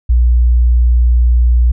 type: tone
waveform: sine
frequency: 60 Hz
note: B1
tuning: 49 cents flat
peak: -6 dBFS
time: 0.09-1.72 s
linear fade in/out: 10 ms
effects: none